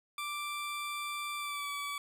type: tone with pitch glide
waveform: 20% pulse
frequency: 1174.7 to 1146.5 Hz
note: D6 to D6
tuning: 0 to -42 cents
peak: -31 dBFS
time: 0.18-1.98 s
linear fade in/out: 2 ms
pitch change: -42 cents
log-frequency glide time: 1.38-1.69 s
effects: none